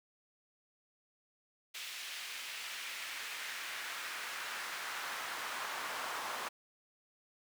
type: noise with high-pass filter sweep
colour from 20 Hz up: brown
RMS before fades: -42 dBFS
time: 1.74-6.49 s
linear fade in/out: 10 ms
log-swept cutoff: 2800 to 1000 Hz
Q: 1.3
effects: none